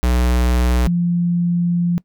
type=tone pair in turn; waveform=square / sine; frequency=61.2 / 173.54 Hz; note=B1 / F3; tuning=-15 / -11 cents; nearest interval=octave + tritone; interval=1804 cents; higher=second; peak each=-14 / -14 dBFS; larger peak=neither; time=0.03-0.87 / 0.87-1.98 s; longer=second; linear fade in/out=0 ms; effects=noise-tail reverb RT60 0.1 s tail -21 dB re dry